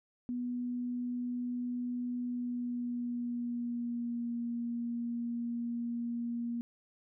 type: tone with pitch glide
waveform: sine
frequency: 245.1 to 236.3 Hz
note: B3 to A#3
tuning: -13 to +24 cents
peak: -33 dBFS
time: 0.29-6.61 s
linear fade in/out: 0 ms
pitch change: -63 cents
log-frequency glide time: 2.22-4.33 s
effects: none